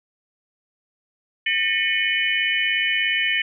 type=tone cluster; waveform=sine; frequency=1803 / 1900 / 2202 / 2448 / 2994 Hz; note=A6 / A#6 / C#7 / D#7 / F#7; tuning=+42 / +33 / -12 / -29 / +20 cents; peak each=-24 / -29 / -24 / -27 / -24 dBFS; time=1.46-3.42 s; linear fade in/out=5 ms; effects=none